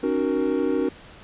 triangle tone cluster, 271.3 / 304 / 371.9 / 468.2 Hz, C#4 / D#4 / F#4 / A#4, -37 / -40 / +9 / +8 cents, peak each -24 dBFS, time 0.03-0.89 s, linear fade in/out 5 ms, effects pink hiss -46 dBFS RMS until 1.23 s + resampled to 8000 Hz

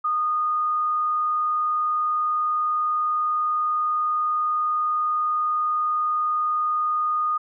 sine tone, 1230 Hz, D#6, 20 cents flat, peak -20 dBFS, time 0.04-7.38 s, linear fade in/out 10 ms, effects none

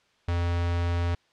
square tone with notch filter, 86.4 Hz, F2, 18 cents flat, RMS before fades -26 dBFS, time 0.28-1.15 s, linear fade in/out 5 ms, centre 310 Hz, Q 1.8, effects white hiss -65 dBFS RMS until 1.32 s + low-pass 4000 Hz 12 dB/octave

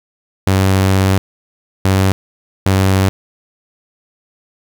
sawtooth tone bursts at uneven times, 95.7 Hz, G2, 41 cents flat, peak -6 dBFS, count 3, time 0.47-1.18 / 1.85-2.12 / 2.66-3.09 s, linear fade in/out 0 ms, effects 8-bit

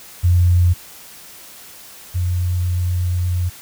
sine tone pair in turn, 88.2 / 89.17 Hz, F2 / F2, +18 / +37 cents, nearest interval unison, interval 19 cents, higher second, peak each -10 / -16 dBFS, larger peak first, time 0.23-0.74 / 2.14-3.5 s, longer second, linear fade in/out 20 ms, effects white hiss -40 dBFS RMS until 3.61 s

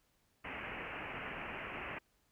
white low-pass noise, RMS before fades -44 dBFS, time 0.44-1.99 s, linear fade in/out 10 ms, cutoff 2800 Hz, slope 96 dB/octave, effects pink hiss -75 dBFS RMS until 2.31 s

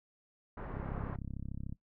pink low-pass noise, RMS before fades -43 dBFS, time 0.57-1.16 s, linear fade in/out 5 ms, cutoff 1500 Hz, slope 24 dB/octave
click train, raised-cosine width 5 ms, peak -29 dBFS, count 34, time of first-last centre 0.74-1.725 s, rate 33.5 Hz
effects noise-tail reverb RT60 0.1 s tail -17 dB re dry

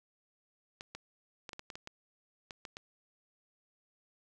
clicks, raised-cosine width 0.2 ms, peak -26 dBFS, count 11, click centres 0.809 / 0.95 / 1.492 / 1.532 / 1.594 / 1.702 / 1.755 / 1.874 / 2.508 / 2.652 / 2.769 s, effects none

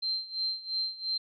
sine tone with tremolo, 4136 Hz, C8, 21 cents flat, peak -27 dBFS, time 0.02-1.18 s, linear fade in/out 10 ms, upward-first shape sine, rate 2.9 Hz, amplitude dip 85%, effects none

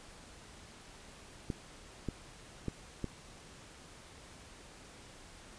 clicks, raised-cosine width 3 ms, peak -22 dBFS, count 4, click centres 1.502 / 2.087 / 2.683 / 3.043 s, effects pink hiss -54 dBFS RMS until 5.58 s + resampled to 22050 Hz

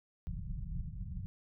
pink low-pass noise, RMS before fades -40 dBFS, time 0.27-1.26 s, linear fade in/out 0 ms, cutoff 190 Hz, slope 96 dB/octave, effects none

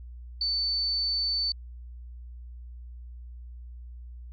sine tone, 4520 Hz, C#8, 33 cents sharp, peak -25 dBFS, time 0.41-1.52 s, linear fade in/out 2 ms, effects added 60 Hz sine -40 dBFS peak until 4.32 s

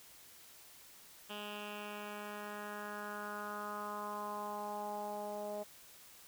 10% pulse tone with low-pass filter sweep, 207.7 Hz, G#3, in tune, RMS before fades -43 dBFS, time 1.29-5.64 s, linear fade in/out 20 ms, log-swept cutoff 3000 to 650 Hz, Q 3.9, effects white hiss -58 dBFS RMS until 6.27 s

